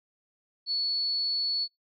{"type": "tone", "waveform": "sine", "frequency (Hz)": 4417, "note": "C#8", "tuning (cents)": -7, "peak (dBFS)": -26, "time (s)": [0.66, 1.68], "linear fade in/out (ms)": 50, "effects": ["noise-tail reverb RT60 0.2 s tail -26 dB re dry"]}